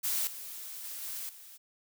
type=noise with level steps; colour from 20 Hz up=blue; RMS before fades=-31 / -43 / -41 / -39 / -51 dBFS; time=0.03-1.58 s; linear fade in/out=20 ms; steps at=0.27 / 0.84 / 1.02 / 1.29 s; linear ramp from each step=2 ms; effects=none